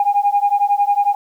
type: beating tone pair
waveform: sine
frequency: 808 / 819 Hz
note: G#5 / G#5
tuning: -48 / -24 cents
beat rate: 11 Hz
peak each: -15 dBFS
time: 0-1.15 s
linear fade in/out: 2 ms
effects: tanh soft clip ceiling -6 dBFS + 8-bit